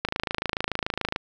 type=click train; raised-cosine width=0.3 ms; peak=-9 dBFS; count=31; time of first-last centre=0.05-1.161 s; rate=27 Hz; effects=none